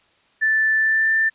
sine tone with pitch glide, 1760 to 1779.4 Hz, A6 to A6, 0 to +19 cents, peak -15 dBFS, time 0.41-1.3 s, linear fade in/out 20 ms, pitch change +19 cents, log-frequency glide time 0.77-1.13 s, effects white hiss -59 dBFS RMS until 1.34 s + resampled to 8000 Hz

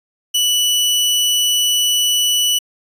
sawtooth tone, 2960 Hz, F#7, in tune, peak -10 dBFS, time 0.34-2.59 s, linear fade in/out 10 ms, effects resampled to 32000 Hz

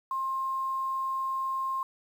sine tone with quantisation, 1062 Hz, C6, 25 cents sharp, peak -28 dBFS, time 0.11-1.83 s, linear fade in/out 2 ms, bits 9, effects none

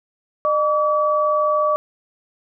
sine tone pair together, 607 / 1145.9 Hz, D#5 / D6, -43 / -43 cents, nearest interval major seventh, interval 1100 cents, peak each -18 dBFS, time 0.45-1.76 s, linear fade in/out 0 ms, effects none

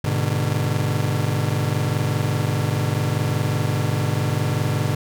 40% pulse chord, G# diminished, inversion none, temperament just, 103.83 / 124.59 / 149.51 Hz, G#2 / B2 / D3, 0 / +16 / +31 cents, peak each -23 dBFS, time 0.04-4.95 s, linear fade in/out 5 ms, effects none

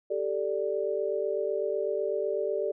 sine chord, G suspended second, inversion none, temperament equal, 392 / 440 / 587.3 Hz, G4 / A4 / D5, 0 / 0 / 0 cents, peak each -31 dBFS, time 0.1-2.72 s, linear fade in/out 10 ms, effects none

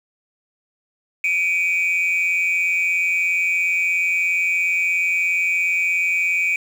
sine tone pair together, 2300 / 2477 Hz, D7 / D#7, -37 / -8 cents, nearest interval minor second, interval 129 cents, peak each -18 dBFS, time 1.24-6.56 s, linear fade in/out 2 ms, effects tanh soft clip ceiling -13 dBFS + 7-bit

